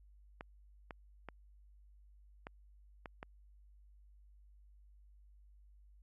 clicks, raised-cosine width 0.5 ms, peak -30 dBFS, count 6, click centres 0.409 / 0.908 / 1.287 / 2.469 / 3.058 / 3.229 s, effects added 50 Hz sine -59 dBFS peak until 6.02 s

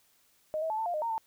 sine tone with pitch steps, 620 / 644 / 867 / 890 / 701 / 613 / 923 / 893 Hz, D#5 / E5 / A5 / A5 / F5 / D#5 / A#5 / A5, -6 / -41 / -26 / +20 / +6 / -26 / -17 / +25 cents, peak -29 dBFS, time 0.54-1.18 s, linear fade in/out 0 ms, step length 80 ms, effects white hiss -67 dBFS RMS until 1.26 s

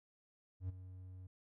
triangle tone with ADSR envelope, 92.5 Hz, F#2, in tune, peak -34 dBFS, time 0.6-1.27 s, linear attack 91 ms, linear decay 16 ms, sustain -13 dB, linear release 5 ms, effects none

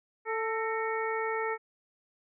harmonic tone with a mistuned harmonic, 443.6 Hz, A4, 14 cents sharp, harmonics 1 / 2 / 3 / 4 / 5, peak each -32 / -35 / -37 / -38 / -39 dBFS, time 0.25-1.58 s, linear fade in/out 50 ms, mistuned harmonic 4, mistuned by +65 cents, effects none

